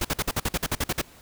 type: noise bursts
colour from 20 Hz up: pink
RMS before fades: -25 dBFS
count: 12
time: 0.01-1.016 s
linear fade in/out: 5 ms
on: 38 ms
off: 50 ms
effects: pink hiss -51 dBFS RMS until 1.21 s